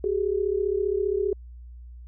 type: tone pair together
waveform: sine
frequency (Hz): 381.6 / 416.7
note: G4 / G#4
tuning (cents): -47 / +6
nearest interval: major second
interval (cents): 153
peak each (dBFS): -25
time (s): 0.04-1.33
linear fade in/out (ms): 2
effects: added 60 Hz sine -40 dBFS peak until 2.07 s